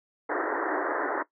pink band-pass noise, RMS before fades -29 dBFS, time 0.29-1.23 s, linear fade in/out 10 ms, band 290 to 1900 Hz, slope 96 dB/octave, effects noise-tail reverb RT60 0.1 s tail -17 dB re dry

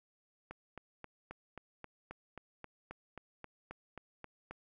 click train, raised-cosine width 0.5 ms, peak -30 dBFS, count 16, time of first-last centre 0.51-4.51 s, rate 3.75 Hz, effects none

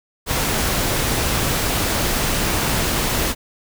pink noise, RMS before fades -20 dBFS, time 0.26-3.35 s, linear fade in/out 50 ms, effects none

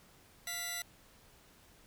10% pulse tone pair together, 698.4 / 1975.5 Hz, F5 / B6, 0 / 0 cents, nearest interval octave + tritone, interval 1800 cents, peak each -36 / -29 dBFS, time 0.47-0.82 s, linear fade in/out 2 ms, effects pink hiss -62 dBFS RMS until 1.86 s

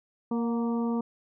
harmonic tone with a mistuned harmonic, 233.1 Hz, A#3, in tune, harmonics 1 / 2 / 3 / 4 / 5, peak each -26 / -34 / -42 / -39 / -43 dBFS, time 0.31-1.01 s, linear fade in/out 5 ms, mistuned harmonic 3, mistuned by +37 cents, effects none

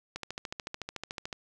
click train, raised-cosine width 0.2 ms, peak -19 dBFS, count 17, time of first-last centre 0.16-1.328 s, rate 13.7 Hz, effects none

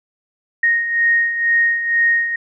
sine beating tone pair, 1861 / 1863.1 Hz, A#6 / A#6, -3 / -1 cents, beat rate 2.1 Hz, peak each -21 / -14 dBFS, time 0.63-2.36 s, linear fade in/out 5 ms, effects none

